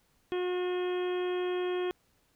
harmonic tone with a mistuned harmonic, 361.1 Hz, F#4, 42 cents flat, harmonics 1 / 2 / 3 / 4 / 5 / 6 / 7 / 8 / 9, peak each -29 / -42 / -44 / -48 / -47 / -54 / -47 / -55 / -47 dBFS, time 0.32-1.91 s, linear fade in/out 0 ms, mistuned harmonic 6, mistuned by -45 cents, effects pink hiss -70 dBFS RMS until 2.35 s

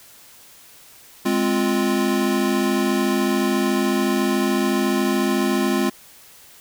square chord, F minor, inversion first, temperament equal, 207.7 / 261.6 / 349.2 Hz, Ab3 / C4 / F4, 0 / 0 / 0 cents, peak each -23 dBFS, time 1.25-5.9 s, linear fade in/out 10 ms, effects white hiss -47 dBFS RMS until 6.6 s

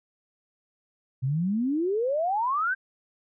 sine exponential sweep, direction up, 124 to 1597 Hz, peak -23 dBFS, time 1.22-2.75 s, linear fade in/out 20 ms, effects none

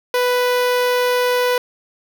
sawtooth tone with notch filter, 494.9 Hz, B4, 4 cents sharp, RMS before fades -17 dBFS, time 0.14-1.58 s, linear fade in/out 2 ms, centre 7600 Hz, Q 1.5, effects none

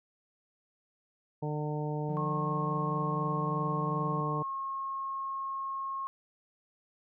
harmonic tone, 150 Hz, D3, 37 cents sharp, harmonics 1 / 2 / 3 / 4 / 5 / 6, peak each -33 / -40 / -38 / -43 / -44 / -42 dBFS, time 1.42-4.43 s, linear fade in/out 10 ms
triangle tone with pitch glide, 174.61 to 172.5 Hz, F3 to F3, 0 to -21 cents, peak -35 dBFS, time 2.09-4.21 s, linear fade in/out 2 ms, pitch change -21 cents, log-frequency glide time 2.8-3.47 s
sine tone, 1082 Hz, C#6, 42 cents flat, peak -33 dBFS, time 2.17-6.07 s, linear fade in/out 0 ms
effects none

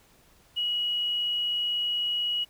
sine tone with quantisation, 2911 Hz, F#7, 29 cents flat, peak -25 dBFS, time 0.56-2.45 s, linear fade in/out 20 ms, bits 9, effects pink hiss -60 dBFS RMS until 2.49 s

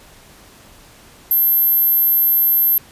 sine tone, 12680 Hz, G9, 19 cents sharp, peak -11 dBFS, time 1.31-2.78 s, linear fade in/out 2 ms, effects pink hiss -45 dBFS RMS until 2.91 s + resampled to 32000 Hz

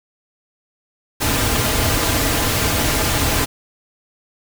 pink noise with comb filter, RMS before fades -18 dBFS, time 1.2-3.46 s, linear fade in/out 20 ms, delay 5.4 ms, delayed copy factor -0.5, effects none

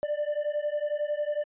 triangle beating tone pair, 587.3 / 598.3 Hz, D5 / D5, 0 / +32 cents, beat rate 11 Hz, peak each -27 dBFS, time 0.03-1.44 s, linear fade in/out 0 ms, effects tanh soft clip ceiling -21 dBFS + resampled to 8000 Hz

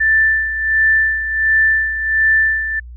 sine tone with tremolo, 1768 Hz, A6, 8 cents sharp, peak -9 dBFS, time 0-2.8 s, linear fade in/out 10 ms, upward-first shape sine, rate 1.4 Hz, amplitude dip 65%, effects added 60 Hz sine -31 dBFS peak until 2.96 s

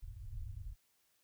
pink low-pass noise, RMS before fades -45 dBFS, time 0.02-0.76 s, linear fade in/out 20 ms, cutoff 120 Hz, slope 96 dB/octave, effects white hiss -75 dBFS RMS until 1.23 s

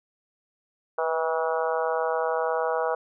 harmonic tone with a mistuned harmonic, 161.1 Hz, E3, 39 cents flat, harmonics 3 / 4 / 5 / 6 / 7 / 8 / 9, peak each -27 / -29 / -31 / -33 / -34 / -35 / -36 dBFS, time 0.98-2.95 s, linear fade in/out 5 ms, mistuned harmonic 3, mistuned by +28 cents, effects none

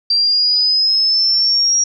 sine exponential sweep, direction up, 4699 to 5690 Hz, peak -11 dBFS, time 0.1-1.84 s, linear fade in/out 5 ms, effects none

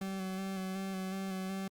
40% pulse tone with vibrato, 190.6 Hz, G3, 48 cents flat, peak -35 dBFS, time 0.01-1.68 s, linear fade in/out 5 ms, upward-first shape square, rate 2.7 Hz, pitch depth 20 cents each way, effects Opus 48 kbps

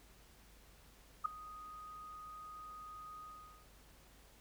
sine tone with ADSR envelope, 1244.5 Hz, D#6, in tune, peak -28 dBFS, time 1.24-3.68 s, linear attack 16 ms, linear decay 4 ms, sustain -20 dB, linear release 470 ms, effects added 50 Hz sine -63 dBFS peak until 4.4 s + pink hiss -64 dBFS RMS until 4.4 s

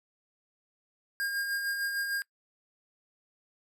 square tone with tremolo, 1615 Hz, G#6, 49 cents flat, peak -29 dBFS, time 1.2-2.22 s, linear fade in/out 0 ms, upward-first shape sine, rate 6.6 Hz, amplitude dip 40%, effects noise-tail reverb RT60 0.1 s tail -23 dB re dry

